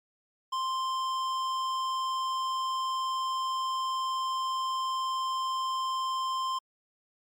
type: tone with hard clipping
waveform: triangle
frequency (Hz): 1046.5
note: C6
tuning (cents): 0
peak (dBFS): -30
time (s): 0.52-6.59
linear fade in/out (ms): 10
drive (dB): 16
effects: MP3 96 kbps